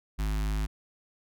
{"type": "tone with notch filter", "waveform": "square", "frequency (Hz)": 51.91, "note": "G#1", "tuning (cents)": 0, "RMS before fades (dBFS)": -29, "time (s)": [0.18, 0.67], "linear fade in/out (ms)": 20, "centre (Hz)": 510, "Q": 1, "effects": []}